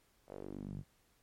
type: tone with band-pass filter sweep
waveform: sawtooth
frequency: 49 Hz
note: G1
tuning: in tune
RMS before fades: -45 dBFS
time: 0.27-0.84 s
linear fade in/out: 50 ms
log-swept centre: 620 to 130 Hz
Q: 2.4
effects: pink hiss -72 dBFS RMS until 1.22 s + MP3 64 kbps